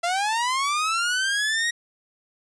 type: linear sweep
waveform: sawtooth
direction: up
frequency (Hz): 672 to 1900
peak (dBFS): -18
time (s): 0.03-1.71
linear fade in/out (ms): 10
effects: resampled to 22050 Hz